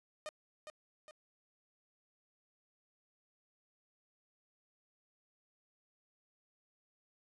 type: tone with echo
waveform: sawtooth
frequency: 612 Hz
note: D#5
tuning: 29 cents flat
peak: -37 dBFS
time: 0.26-0.29 s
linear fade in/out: 0 ms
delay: 410 ms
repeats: 2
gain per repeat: -6 dB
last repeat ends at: 1.11 s
effects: resampled to 24000 Hz